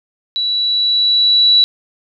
sine tone with level ramp, 3932 Hz, B7, 8 cents flat, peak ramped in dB -15 to -6 dBFS, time 0.36-1.64 s, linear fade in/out 0 ms, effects none

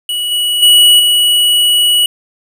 square tone with level steps, 2931 Hz, F#7, 17 cents flat, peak -15 / -12 / -4 / -8 dBFS, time 0.09-2.06 s, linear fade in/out 2 ms, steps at 0.31 / 0.62 / 0.99 s, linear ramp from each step 10 ms, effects 7-bit

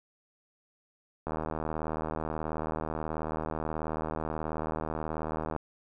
click train, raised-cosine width 1 ms, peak -19 dBFS, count 338, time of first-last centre 1.27-5.563 s, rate 78.5 Hz, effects none

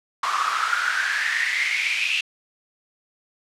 pink noise with high-pass filter sweep, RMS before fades -23 dBFS, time 0.23-2.21 s, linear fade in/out 5 ms, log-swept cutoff 1100 to 2700 Hz, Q 9.3, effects low-pass 6000 Hz 12 dB/octave

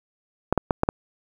clicks, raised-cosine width 1 ms, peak -5 dBFS, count 5, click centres 0.526 / 0.577 / 0.708 / 0.834 / 0.889 s, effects 7-bit

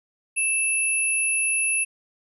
sine tone pair together, 2637 / 10548 Hz, E7 / E9, 0 / 0 cents, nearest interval 2 octaves, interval 2400 cents, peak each -23 / -23 dBFS, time 0.36-1.85 s, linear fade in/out 20 ms, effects none

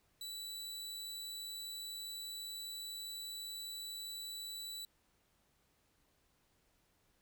sawtooth tone, 3951 Hz, B7, in tune, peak -40 dBFS, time 0.21-4.85 s, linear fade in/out 2 ms, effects pink hiss -75 dBFS RMS until 7.21 s

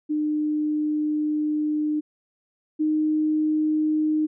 sine tone pair in turn, 302.6 / 308.1 Hz, D#4 / D#4, -48 / -17 cents, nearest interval unison, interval 31 cents, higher second, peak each -21 / -19 dBFS, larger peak second, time 0.09-2.01 / 2.79-4.27 s, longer first, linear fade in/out 20 ms, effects none

